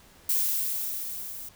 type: noise with level ramp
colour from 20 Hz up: violet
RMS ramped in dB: -24 to -40 dBFS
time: 0.29-1.49 s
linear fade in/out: 5 ms
effects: pink hiss -55 dBFS RMS until 1.55 s